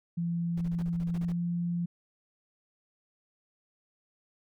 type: tone with pitch glide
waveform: sine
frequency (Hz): 170.2 to 172.68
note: F3 to F3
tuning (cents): -44 to -19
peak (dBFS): -28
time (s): 0.17-1.86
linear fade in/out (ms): 10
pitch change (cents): +25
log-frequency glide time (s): 1.04-1.4
type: noise bursts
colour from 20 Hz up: brown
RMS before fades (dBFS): -42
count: 11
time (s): 0.57-1.323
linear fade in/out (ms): 5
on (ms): 43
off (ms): 28
effects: none